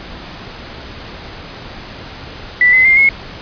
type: tone with pitch steps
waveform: sine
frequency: 1975.5 / 2039 / 2105 / 2173 Hz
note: B6 / C7 / C7 / C#7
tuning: 0 / -45 / +10 / -35 cents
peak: -6 dBFS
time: 2.61-3.09 s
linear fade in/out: 2 ms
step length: 120 ms
effects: pink hiss -31 dBFS RMS until 3.41 s + resampled to 11025 Hz